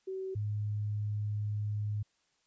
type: tone pair in turn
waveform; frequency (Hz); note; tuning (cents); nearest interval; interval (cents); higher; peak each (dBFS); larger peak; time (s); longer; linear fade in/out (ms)
sine; 380 / 104.68; F#4 / G#2; +46 / +14; octave + minor seventh; 2232; first; -35 / -31; second; 0.07-0.35 / 0.35-2.03; second; 10
effects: white hiss -74 dBFS RMS until 2.46 s + resampled to 16000 Hz